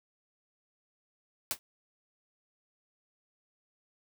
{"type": "noise with exponential decay", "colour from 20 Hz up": "white", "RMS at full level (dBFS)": -27, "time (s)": [1.51, 1.59], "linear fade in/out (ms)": 0, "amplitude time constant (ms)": 16, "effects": []}